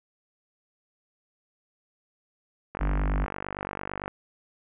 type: click train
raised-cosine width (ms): 0.5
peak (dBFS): -16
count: 66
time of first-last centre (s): 2.75-4.079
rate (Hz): 48.9
type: harmonic tone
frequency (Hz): 49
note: G1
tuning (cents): 0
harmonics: 1 / 3 / 5 / 6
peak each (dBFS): -23 / -32 / -37 / -41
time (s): 2.8-3.26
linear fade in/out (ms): 20
effects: low-pass 2000 Hz 12 dB/octave